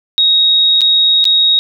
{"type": "tone with dropouts", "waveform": "sine", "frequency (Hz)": 3771, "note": "A#7", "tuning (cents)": 19, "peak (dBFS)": -7, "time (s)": [0.18, 1.59], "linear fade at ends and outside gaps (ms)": 0, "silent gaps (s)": [[0.808, 0.816], [1.242, 1.253]], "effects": []}